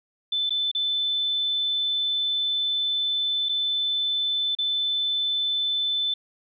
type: tone with dropouts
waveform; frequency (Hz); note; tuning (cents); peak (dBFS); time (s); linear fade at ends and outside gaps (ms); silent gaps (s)
sine; 3520; A7; 0; -22; 0.32-6.14; 5; 0.495-0.505 / 0.715-0.749 / 3.488-3.492 / 4.551-4.586
effects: none